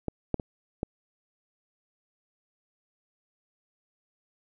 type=clicks; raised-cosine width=2 ms; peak=-16 / -11 / -21 / -15 dBFS; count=4; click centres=0.083 / 0.343 / 0.398 / 0.831 s; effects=none